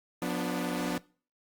sawtooth chord, B diminished, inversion second, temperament equal with one note detuned, 178.49 / 246.9 / 293.7 Hz, F3 / B3 / D4, +38 / 0 / 0 cents, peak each -30 dBFS, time 0.22-0.98 s, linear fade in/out 2 ms, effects noise-tail reverb RT60 0.4 s tail -22 dB re dry + Opus 32 kbps

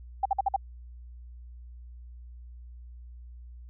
sine tone bursts, 784 Hz, G5, in tune, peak -21 dBFS, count 5, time 0.23-0.563 s, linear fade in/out 5 ms, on 25 ms, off 52 ms, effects added 60 Hz sine -43 dBFS peak until 3.69 s

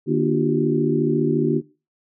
sine tone cluster, 151.3 / 237.6 / 300 / 351.2 / 385.7 Hz, D#3 / A#3 / D4 / F4 / G4, -48 / +33 / +37 / +10 / -28 cents, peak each -23 dBFS, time 0.06-1.62 s, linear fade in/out 50 ms, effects noise-tail reverb RT60 0.3 s tail -18 dB re dry

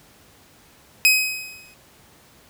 sawtooth tone with exponential decay, 2529 Hz, D#7, 28 cents sharp, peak -7 dBFS, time 1.05-1.74 s, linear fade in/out 0 ms, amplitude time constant 150 ms, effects pink hiss -52 dBFS RMS until 2.49 s + high-pass 60 Hz 12 dB/octave

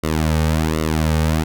sawtooth tone with flanger, 78.7 Hz, D#2, 20 cents sharp, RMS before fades -18 dBFS, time 0.03-1.44 s, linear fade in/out 10 ms, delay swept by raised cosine 1.2 to 3 ms, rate 1.3 Hz, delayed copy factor -0.95, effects none

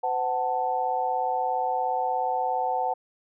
sine tone cluster, 510 / 746 / 883 Hz, C5 / F#5 / A5, -44 / +14 / +6 cents, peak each -31 / -26 / -28 dBFS, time 0.03-2.94 s, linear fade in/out 10 ms, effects none

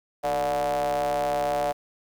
square ring-modulated tone, 69 Hz, C#2, 7 cents flat, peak -21 dBFS, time 0.23-1.73 s, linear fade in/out 20 ms, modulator 653 Hz, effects 9-bit

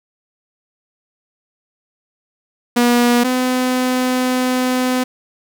sawtooth tone pair in turn, 241.1 / 253.7 Hz, B3 / B3, -41 / +47 cents, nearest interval minor second, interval 88 cents, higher second, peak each -7 / -11 dBFS, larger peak first, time 2.76-3.24 / 3.24-5.04 s, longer second, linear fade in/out 10 ms, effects none

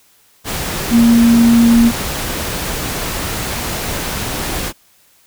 sine tone in noise, 233.1 Hz, A#3, in tune, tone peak -6 dBFS, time 0.9-1.92 s, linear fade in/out 50 ms, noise pink, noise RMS -21 dBFS, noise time 0.44-4.73 s, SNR +12 dB, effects white hiss -52 dBFS RMS until 5.26 s

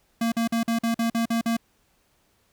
square tone bursts, 230 Hz, A#3, 23 cents flat, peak -22 dBFS, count 9, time 0.21-1.568 s, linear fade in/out 5 ms, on 110 ms, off 46 ms, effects pink hiss -66 dBFS RMS until 2.52 s

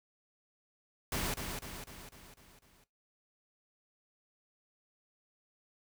pink noise with echo, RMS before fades -35 dBFS, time 1.12-1.34 s, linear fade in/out 2 ms, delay 250 ms, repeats 6, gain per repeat -5 dB, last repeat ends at 2.84 s, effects noise-tail reverb RT60 0.2 s tail -17 dB re dry

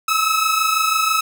sawtooth tone pair together, 1280 / 1306.1 Hz, D#6 / E6, +49 / -16 cents, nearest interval unison, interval 35 cents, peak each -15 dBFS, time 0.08-1.21 s, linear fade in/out 5 ms, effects none

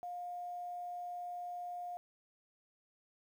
sine tone with quantisation, 709 Hz, F5, 26 cents sharp, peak -40 dBFS, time 0.03-1.97 s, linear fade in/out 0 ms, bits 11, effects none

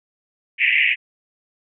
pink band-pass noise, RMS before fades -17 dBFS, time 0.58-0.96 s, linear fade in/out 50 ms, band 1900 to 2800 Hz, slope 96 dB/octave, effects none

